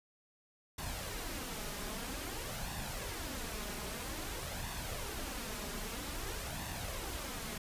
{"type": "noise with flanger", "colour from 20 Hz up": "pink", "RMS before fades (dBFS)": -41, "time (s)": [0.78, 7.58], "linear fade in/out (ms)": 5, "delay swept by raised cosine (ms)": [1.1, 4.9], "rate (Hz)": 0.51, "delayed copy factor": 0.5, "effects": ["resampled to 32000 Hz"]}